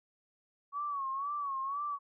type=tone with vibrato; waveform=sine; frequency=1119 Hz; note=C#6; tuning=16 cents sharp; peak=-33 dBFS; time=0.72-1.99 s; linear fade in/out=50 ms; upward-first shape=sine; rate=2 Hz; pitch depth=87 cents each way; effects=none